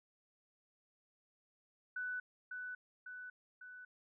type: tone with echo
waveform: sine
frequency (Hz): 1492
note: F#6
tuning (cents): +14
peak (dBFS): -38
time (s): 1.96-2.2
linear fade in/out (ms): 5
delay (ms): 550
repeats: 3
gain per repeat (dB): -4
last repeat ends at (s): 3.85
effects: none